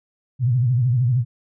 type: tone with vibrato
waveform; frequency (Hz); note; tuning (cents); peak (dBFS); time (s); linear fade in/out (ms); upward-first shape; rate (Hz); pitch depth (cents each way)
sine; 123.4; B2; -1; -15; 0.39-1.25; 50; sine; 13; 130
effects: none